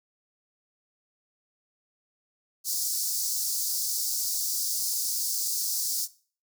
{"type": "high-pass noise", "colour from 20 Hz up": "pink", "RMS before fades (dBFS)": -29, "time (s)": [2.64, 6.08], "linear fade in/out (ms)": 50, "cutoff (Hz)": 4700, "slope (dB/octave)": 48, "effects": ["noise-tail reverb RT60 0.4 s tail -18 dB re dry"]}